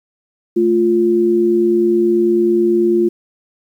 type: tone pair together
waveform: sine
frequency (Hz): 220 / 349.2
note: A3 / F4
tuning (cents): 0 / 0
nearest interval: minor sixth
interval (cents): 800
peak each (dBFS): -18 / -11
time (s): 0.56-3.09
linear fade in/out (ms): 10
effects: 8-bit